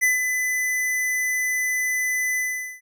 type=tone with ADSR envelope; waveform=square; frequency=2007 Hz; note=B6; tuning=27 cents sharp; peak=-16 dBFS; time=0.01-2.81 s; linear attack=25 ms; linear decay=150 ms; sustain=-6 dB; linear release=430 ms; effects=none